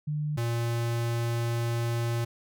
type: tone pair in turn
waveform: sine / square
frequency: 150 / 117.32 Hz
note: D3 / A#2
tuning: +37 / +12 cents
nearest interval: major third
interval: 425 cents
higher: first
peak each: -27 dBFS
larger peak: neither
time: 0.07-0.37 / 0.37-2.25 s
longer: second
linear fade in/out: 10 ms
effects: none